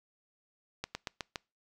slowing click train, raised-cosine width 0.2 ms, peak -18 dBFS, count 5, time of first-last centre 0.84-1.358 s, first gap 110 ms, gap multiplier 1.11, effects noise-tail reverb RT60 0.3 s tail -26 dB re dry

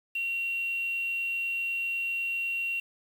sine tone with quantisation, 2744 Hz, F7, 31 cents flat, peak -28 dBFS, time 0.15-2.8 s, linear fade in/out 5 ms, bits 8, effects none

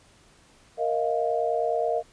sine chord, Bb suspended fourth, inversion none, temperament equal with one note detuned, 466.2 / 629.1 / 698.5 Hz, Bb4 / Eb5 / F5, 0 / +19 / 0 cents, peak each -27 dBFS, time 0.77-2.03 s, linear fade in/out 50 ms, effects pink hiss -57 dBFS RMS until 2.12 s + resampled to 22050 Hz

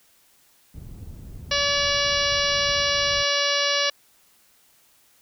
white low-pass noise, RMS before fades -39 dBFS, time 0.74-3.23 s, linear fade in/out 5 ms, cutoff 110 Hz, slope 12 dB/octave
harmonic tone, 572 Hz, D5, 46 cents flat, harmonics 1 / 2 / 3 / 4 / 5 / 6 / 7 / 8 / 9 / 10, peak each -27 / -30 / -28 / -30 / -27 / -31 / -28 / -32 / -30 / -32 dBFS, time 1.51-3.9 s, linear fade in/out 5 ms
effects white hiss -59 dBFS RMS until 5.21 s

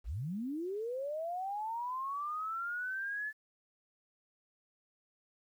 sine linear sweep, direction up, 37.89 to 1743 Hz, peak -35 dBFS, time 0.04-3.33 s, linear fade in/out 50 ms, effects 11-bit

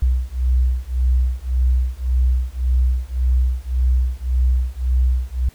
sine beating tone pair, 62 / 63.8 Hz, B1 / C2, +7 / -43 cents, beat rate 1.8 Hz, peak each -18 dBFS, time 0.02-5.49 s, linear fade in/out 5 ms, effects pink hiss -50 dBFS RMS until 5.54 s

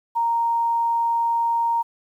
sine tone, 930 Hz, A#5, 4 cents flat, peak -18 dBFS, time 0.15-1.83 s, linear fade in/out 20 ms, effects 9-bit

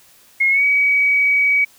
sine tone with pitch glide, 2156 to 2268 Hz, C#7 to C#7, -49 to +39 cents, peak -12 dBFS, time 0.4-1.65 s, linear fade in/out 10 ms, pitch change +88 cents, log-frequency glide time 0.5-0.63 s, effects white hiss -50 dBFS RMS until 1.78 s

